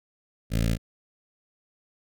15% pulse tone with notch filter, 56.2 Hz, A1, 37 cents sharp, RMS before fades -24 dBFS, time 0.5-0.78 s, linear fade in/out 50 ms, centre 960 Hz, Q 0.68, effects none

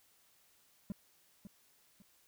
triangle tone with echo, 200.1 Hz, G3, 36 cents sharp, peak -34 dBFS, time 0.9-0.92 s, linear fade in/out 0 ms, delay 550 ms, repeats 2, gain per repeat -10 dB, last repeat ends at 2.02 s, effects white hiss -69 dBFS RMS until 2.27 s

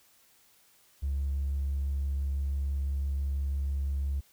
triangle tone with vibrato, 69.3 Hz, C#2, in tune, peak -24 dBFS, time 1.02-4.21 s, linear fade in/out 20 ms, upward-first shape sine, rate 6 Hz, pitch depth 8 cents each way, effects tanh soft clip ceiling -25 dBFS + white hiss -63 dBFS RMS until 4.32 s

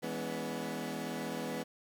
20% pulse chord, C# minor seventh, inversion first, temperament equal with one note detuned, 164.81 / 207.7 / 246.9 / 283 Hz, E3 / G#3 / B3 / C#4, 0 / 0 / 0 / +36 cents, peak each -38 / -37 / -35 / -39 dBFS, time 0.02-1.64 s, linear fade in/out 20 ms, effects 11-bit

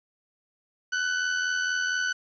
40% pulse tone with amplitude modulation, 1497 Hz, F#6, 20 cents sharp, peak -22 dBFS, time 0.92-2.13 s, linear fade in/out 10 ms, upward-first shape sine, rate 84.3 Hz, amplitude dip 50%, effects resampled to 16000 Hz + 9-bit

